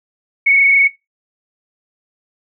sine tone with frequency modulation, 2217 Hz, C#7, in tune, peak -8 dBFS, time 0.46-0.88 s, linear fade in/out 10 ms, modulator 26.5 Hz, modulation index 1.2, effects noise-tail reverb RT60 0.2 s tail -17 dB re dry

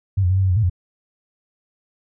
sine tone with pitch steps, 97.5 / 88.8 / 94.3 / 96.1 / 94.4 / 89.5 / 110.6 / 89.2 Hz, G2 / F2 / F#2 / G2 / F#2 / F2 / A2 / F2, -9 / +29 / +33 / -34 / +35 / +43 / +9 / +37 cents, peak -14 dBFS, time 0.17-0.698 s, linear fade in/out 10 ms, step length 66 ms, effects none

